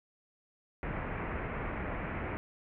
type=low-pass noise; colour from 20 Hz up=pink; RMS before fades=-37 dBFS; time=0.83-2.37 s; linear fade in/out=0 ms; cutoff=2400 Hz; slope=48 dB/octave; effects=none